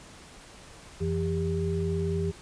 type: tone cluster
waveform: sine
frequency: 88.3 / 166.8 / 397.8 Hz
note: F2 / E3 / G4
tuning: +20 / +21 / +25 cents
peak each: -30 dBFS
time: 1-2.32 s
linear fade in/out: 20 ms
effects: pink hiss -49 dBFS RMS until 2.41 s + resampled to 22050 Hz